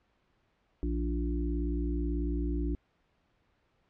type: harmonic tone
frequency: 58.27 Hz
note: A#1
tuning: in tune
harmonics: 1 / 3 / 5 / 6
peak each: -30 / -40 / -35 / -39 dBFS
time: 0.83-2.75 s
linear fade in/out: 0 ms
effects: pink hiss -72 dBFS RMS until 3.89 s + low-pass 3000 Hz 12 dB/octave